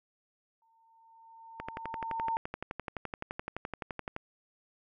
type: tone with exponential growth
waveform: sine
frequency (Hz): 907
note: A#5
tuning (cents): -48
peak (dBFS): -28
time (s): 0.62-2.37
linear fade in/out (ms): 1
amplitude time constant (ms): 380
type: click train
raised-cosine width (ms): 0.5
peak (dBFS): -21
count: 31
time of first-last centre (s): 1.6-4.164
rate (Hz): 11.7
effects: none